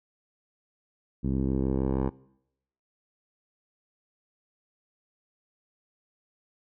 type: tone with low-pass filter sweep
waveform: 10% pulse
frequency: 66.3 Hz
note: C2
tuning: 23 cents sharp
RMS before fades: -27 dBFS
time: 1.23-2.1 s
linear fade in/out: 20 ms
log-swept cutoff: 230 to 820 Hz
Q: 1.2
effects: noise-tail reverb RT60 0.8 s tail -22 dB re dry